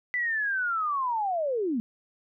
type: linear sweep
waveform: sine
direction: down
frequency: 2000 to 213.8 Hz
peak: -25 dBFS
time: 0.14-1.8 s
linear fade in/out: 0 ms
effects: none